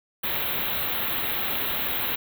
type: band-stop noise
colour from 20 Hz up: white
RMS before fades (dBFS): -27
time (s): 0.23-2.16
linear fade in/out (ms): 10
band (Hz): 4000 to 12000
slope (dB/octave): 96
effects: none